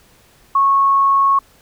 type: tone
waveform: sine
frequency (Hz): 1100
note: C#6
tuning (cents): -14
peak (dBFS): -10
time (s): 0.55-1.39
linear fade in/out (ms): 5
effects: pink hiss -51 dBFS RMS until 1.61 s